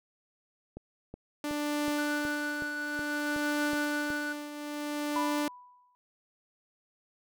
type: click train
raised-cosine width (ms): 2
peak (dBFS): -28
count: 10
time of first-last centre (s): 0.77-4.103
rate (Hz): 2.7
type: tone with tremolo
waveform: sawtooth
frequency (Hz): 294.8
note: D4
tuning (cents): +7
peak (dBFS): -24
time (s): 1.44-5.48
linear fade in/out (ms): 2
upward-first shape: triangle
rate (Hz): 0.57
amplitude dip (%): 75
type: tone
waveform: triangle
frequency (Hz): 1480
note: F#6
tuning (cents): 0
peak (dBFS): -32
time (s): 1.98-4.33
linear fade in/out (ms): 10
type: tone with exponential decay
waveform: sine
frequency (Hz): 989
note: B5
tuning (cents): +2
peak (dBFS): -27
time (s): 5.16-5.95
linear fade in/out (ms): 0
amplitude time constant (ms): 170
effects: none